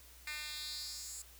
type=tone with high-pass filter sweep; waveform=10% pulse; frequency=301.4 Hz; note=D4; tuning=45 cents sharp; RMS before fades=-44 dBFS; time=0.27-1.22 s; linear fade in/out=2 ms; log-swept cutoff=2300 to 7700 Hz; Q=2.8; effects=added 60 Hz sine -59 dBFS peak until 1.39 s + white hiss -59 dBFS RMS until 1.39 s